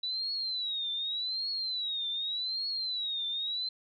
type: tone with vibrato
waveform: sine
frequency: 3933 Hz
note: B7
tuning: 8 cents flat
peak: -31 dBFS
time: 0.03-3.69 s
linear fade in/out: 5 ms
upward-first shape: triangle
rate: 0.85 Hz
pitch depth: 180 cents each way
effects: none